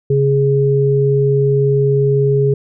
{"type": "tone pair together", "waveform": "sine", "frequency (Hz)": [137.24, 415.3], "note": ["C#3", "G#4"], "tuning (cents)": [-17, 0], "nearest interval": "octave + perfect fifth", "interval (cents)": 1917, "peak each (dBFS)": -13, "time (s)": [0.1, 2.54], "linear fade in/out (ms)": 5, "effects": []}